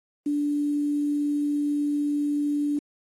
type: tone with quantisation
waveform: sine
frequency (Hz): 291.7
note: D4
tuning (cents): -12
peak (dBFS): -22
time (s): 0.26-2.79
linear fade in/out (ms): 5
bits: 8
effects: AAC 32 kbps